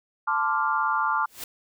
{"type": "chord", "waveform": "sine", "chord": "D minor seventh", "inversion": "second", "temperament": "equal with one note detuned", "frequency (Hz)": [880, 1036.3, 1174.7, 1396.9], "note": ["A5", "C6", "D6", "F6"], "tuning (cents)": [0, -17, 0, 0], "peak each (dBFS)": [-27, -29, -26, -27], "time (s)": [0.27, 1.26], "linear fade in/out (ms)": 10}
{"type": "noise with exponential growth", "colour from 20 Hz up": "white", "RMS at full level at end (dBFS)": -32, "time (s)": [1.23, 1.44], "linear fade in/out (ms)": 2, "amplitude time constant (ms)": 44}
{"effects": []}